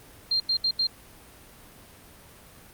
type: tone bursts at uneven times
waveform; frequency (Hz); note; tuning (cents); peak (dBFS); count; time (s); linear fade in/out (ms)
sine; 4186; C8; 0; -21; 4; 0.31-0.4 / 0.49-0.57 / 0.64-0.71 / 0.79-0.87; 5
effects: pink hiss -50 dBFS RMS until 2.73 s + Opus 32 kbps